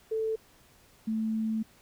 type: tone pair in turn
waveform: sine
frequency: 441.8 / 220.4 Hz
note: A4 / A3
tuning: +7 / +3 cents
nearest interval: octave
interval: 1204 cents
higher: first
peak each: -27 dBFS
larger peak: neither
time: 0.11-0.36 / 1.07-1.63 s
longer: second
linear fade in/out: 10 ms
effects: pink hiss -60 dBFS RMS until 1.81 s